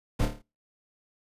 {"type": "noise with echo", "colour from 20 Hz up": "brown", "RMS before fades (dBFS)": -24, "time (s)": [0.19, 0.26], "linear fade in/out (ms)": 10, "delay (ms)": 27, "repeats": 6, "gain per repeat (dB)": -5, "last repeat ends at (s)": 0.422, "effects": ["noise-tail reverb RT60 0.3 s tail -26 dB re dry", "resampled to 32000 Hz"]}